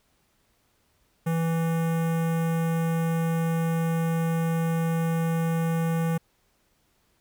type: tone with notch filter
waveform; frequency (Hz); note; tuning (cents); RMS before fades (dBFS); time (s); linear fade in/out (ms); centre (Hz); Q
square; 164.81; E3; 0; -25; 1.26-6.18; 10; 4400; 0.59
effects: pink hiss -68 dBFS RMS until 7.2 s